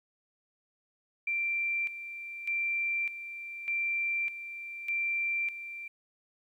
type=tone with tremolo; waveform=sine; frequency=2357 Hz; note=D7; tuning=6 cents sharp; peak=-28 dBFS; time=1.27-5.88 s; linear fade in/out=5 ms; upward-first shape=square; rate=0.83 Hz; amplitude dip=70%; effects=11-bit